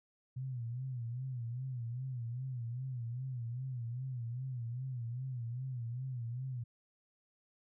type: tone with vibrato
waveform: sine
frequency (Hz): 123.7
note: B2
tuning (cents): +3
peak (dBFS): -37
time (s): 0.36-6.64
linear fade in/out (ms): 10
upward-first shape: sine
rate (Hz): 2.5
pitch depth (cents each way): 120
effects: none